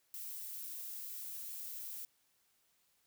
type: noise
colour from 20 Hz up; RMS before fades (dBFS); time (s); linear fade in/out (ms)
violet; -45; 0.14-2.05; 0
effects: white hiss -75 dBFS RMS until 3.06 s